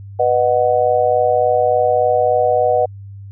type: chord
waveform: sine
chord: B major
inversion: none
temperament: just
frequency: 493.9 / 617.4 / 740.8 Hz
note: B4 / D#5 / F#5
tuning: 0 / -14 / +2 cents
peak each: -16 dBFS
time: 0.19-2.86 s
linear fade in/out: 10 ms
effects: added 99 Hz sine -31 dBFS peak until 3.31 s